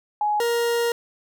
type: tone pair in turn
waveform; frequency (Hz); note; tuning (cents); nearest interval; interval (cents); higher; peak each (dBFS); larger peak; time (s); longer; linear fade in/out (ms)
sine / 40% pulse; 838 / 470.3; G#5 / A#4; +15 / +15; minor seventh; 1000; first; -19; neither; 0.21-0.4 / 0.4-0.92; second; 2
effects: none